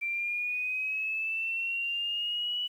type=linear sweep; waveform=sine; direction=up; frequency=2347 to 2960 Hz; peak=-29 dBFS; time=0.01-2.68 s; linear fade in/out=20 ms; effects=10-bit